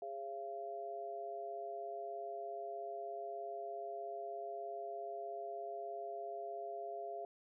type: harmonic tone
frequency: 136.8 Hz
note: C#3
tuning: 23 cents flat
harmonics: 3 / 4 / 5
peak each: -47 / -52 / -43 dBFS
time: 0.02-7.25 s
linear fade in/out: 2 ms
effects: none